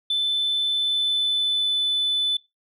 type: tone with pitch glide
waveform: sine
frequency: 3520 to 3500 Hz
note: A7 to A7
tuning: 0 to -10 cents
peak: -18 dBFS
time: 0.1-2.37 s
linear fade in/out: 5 ms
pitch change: -10 cents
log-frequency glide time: 0.7-1.8 s
effects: noise-tail reverb RT60 0.2 s tail -19 dB re dry + tanh soft clip ceiling -17 dBFS